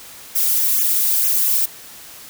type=noise with flanger; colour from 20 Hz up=violet; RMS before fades=-17 dBFS; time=0.35-1.66 s; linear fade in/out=10 ms; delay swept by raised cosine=0.22 to 3.22 ms; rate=2.2 Hz; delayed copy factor=-0.9; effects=white hiss -39 dBFS RMS until 2.29 s